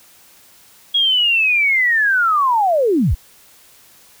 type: linear sweep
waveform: sine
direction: down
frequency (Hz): 3322 to 34.65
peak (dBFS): -12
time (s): 0.94-3.15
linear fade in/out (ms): 10
effects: white hiss -48 dBFS RMS until 4.2 s